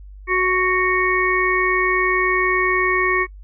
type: harmonic tone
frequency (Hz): 369.7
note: F#4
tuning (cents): -1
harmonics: 1 / 3 / 5 / 6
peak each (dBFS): -21 / -21 / -21 / -21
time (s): 0.27-3.27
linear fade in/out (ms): 50
effects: noise-tail reverb RT60 0.1 s tail -26 dB re dry + added 49 Hz sine -36 dBFS peak until 3.43 s